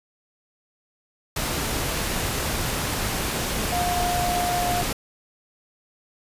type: tone in noise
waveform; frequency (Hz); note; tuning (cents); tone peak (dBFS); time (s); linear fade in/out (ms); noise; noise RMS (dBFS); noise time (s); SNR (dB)
sine; 710; F5; +28; -23; 3.72-4.82; 5; pink; -26; 1.36-4.93; 0
effects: resampled to 32000 Hz